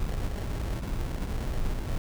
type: noise with sample-and-hold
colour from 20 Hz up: brown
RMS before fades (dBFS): -30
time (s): 0-1.98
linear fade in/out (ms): 0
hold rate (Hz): 1225
effects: none